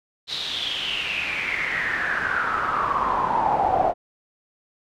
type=noise with band-pass filter sweep; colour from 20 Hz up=brown; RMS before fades=-24 dBFS; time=0.27-3.94 s; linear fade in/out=50 ms; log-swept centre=4000 to 690 Hz; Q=7.9; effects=none